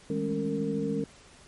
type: tone cluster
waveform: sine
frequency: 158.8 / 204.8 / 218.3 / 276.3 / 457.6 Hz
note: D#3 / G#3 / A3 / C#4 / A#4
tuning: +36 / -24 / -13 / -6 / -32 cents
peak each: -35 / -32 / -39 / -32 / -32 dBFS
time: 0.1-1.04 s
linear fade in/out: 2 ms
effects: pink hiss -54 dBFS RMS until 1.47 s + MP3 48 kbps